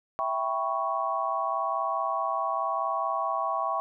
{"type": "chord", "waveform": "sine", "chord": "C# half-diminished seventh", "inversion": "first", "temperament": "equal", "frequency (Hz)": [659.3, 784, 987.8, 1108.7], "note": ["E5", "G5", "B5", "C#6"], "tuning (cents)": [0, 0, 0, 0], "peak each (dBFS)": [-32, -32, -34, -29], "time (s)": [0.19, 3.8], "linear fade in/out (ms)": 0, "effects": []}